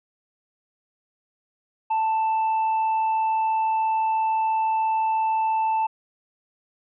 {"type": "tone", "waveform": "triangle", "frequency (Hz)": 883, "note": "A5", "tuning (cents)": 6, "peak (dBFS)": -18, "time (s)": [1.9, 5.87], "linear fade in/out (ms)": 10, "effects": ["resampled to 8000 Hz"]}